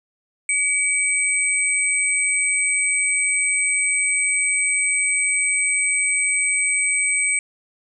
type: tone pair together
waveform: sine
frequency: 2275 / 8192 Hz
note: C#7 / C9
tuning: +44 / -38 cents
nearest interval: octave + minor seventh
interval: 2218 cents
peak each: -20 dBFS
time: 0.49-7.39 s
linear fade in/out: 2 ms
effects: 9-bit